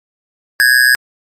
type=tone with amplitude modulation; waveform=square; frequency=1661.2 Hz; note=G#6; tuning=in tune; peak=-4 dBFS; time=0.6-0.95 s; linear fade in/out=0 ms; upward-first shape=sine; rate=126 Hz; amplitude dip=80%; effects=MP3 64 kbps